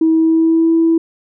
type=tone with pitch glide; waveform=sine; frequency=322 to 328.8 Hz; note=E4 to E4; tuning=-41 to -4 cents; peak=-8 dBFS; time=0.01-0.98 s; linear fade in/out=5 ms; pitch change=+37 cents; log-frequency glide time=0.14-0.72 s; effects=tanh soft clip ceiling -4 dBFS